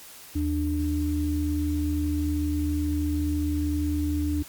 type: tone pair together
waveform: sine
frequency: 78.48 / 296.3 Hz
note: D#2 / D4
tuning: +15 / +15 cents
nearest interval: octave + major seventh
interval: 2300 cents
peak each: -26 dBFS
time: 0.35-4.43 s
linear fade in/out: 10 ms
effects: white hiss -46 dBFS RMS until 4.48 s + Opus 48 kbps